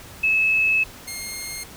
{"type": "tone pair in turn", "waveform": ["sine", "10% pulse"], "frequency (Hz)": [2595, 2132], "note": ["E7", "C7"], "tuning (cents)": [-28, 32], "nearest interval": "minor third", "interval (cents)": 340, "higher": "first", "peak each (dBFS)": [-16, -21], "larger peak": "first", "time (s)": [[0.23, 0.84], [1.07, 1.64]], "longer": "first", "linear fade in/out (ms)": 10, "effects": ["pink hiss -42 dBFS RMS until 1.76 s"]}